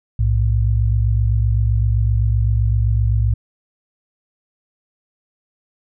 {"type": "tone pair together", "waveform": "sine", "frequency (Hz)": [61.1, 108.87], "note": ["B1", "A2"], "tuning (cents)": [-18, -18], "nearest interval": "minor seventh", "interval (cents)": 1000, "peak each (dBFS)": -16, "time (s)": [0.19, 3.34], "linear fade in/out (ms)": 5, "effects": []}